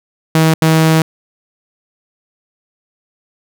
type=tone bursts at uneven times; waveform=sawtooth; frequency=159.9 Hz; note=D#3; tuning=48 cents sharp; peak=-4 dBFS; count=2; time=0.35-0.54 / 0.62-1.02 s; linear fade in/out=2 ms; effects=none